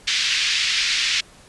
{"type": "band-pass noise", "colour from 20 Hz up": "pink", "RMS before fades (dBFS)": -21, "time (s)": [0.07, 1.21], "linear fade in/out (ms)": 10, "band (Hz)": [2100, 5500], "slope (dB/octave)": 24, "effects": ["pink hiss -48 dBFS RMS until 1.48 s", "resampled to 24000 Hz"]}